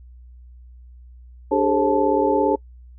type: tone cluster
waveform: sine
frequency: 293.3 / 396.2 / 433.9 / 535 / 875 Hz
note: D4 / G4 / A4 / C5 / A5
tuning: -2 / +18 / -24 / +38 / -10 cents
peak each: -22 dBFS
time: 1.51-2.56 s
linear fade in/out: 10 ms
effects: noise-tail reverb RT60 0.1 s tail -25 dB re dry + added 61 Hz sine -41 dBFS peak until 2.98 s